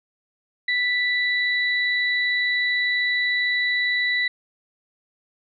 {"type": "tone pair together", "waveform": "sine", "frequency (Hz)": [1975.5, 3938], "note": ["B6", "B7"], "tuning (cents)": [0, -6], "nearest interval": "octave", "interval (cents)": 1194, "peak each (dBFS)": [-20, -27], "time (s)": [0.68, 4.28], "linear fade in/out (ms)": 5, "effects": []}